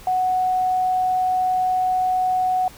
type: tone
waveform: sine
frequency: 740 Hz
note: F#5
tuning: in tune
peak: -17 dBFS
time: 0.07-2.68 s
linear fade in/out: 2 ms
effects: pink hiss -44 dBFS RMS until 2.77 s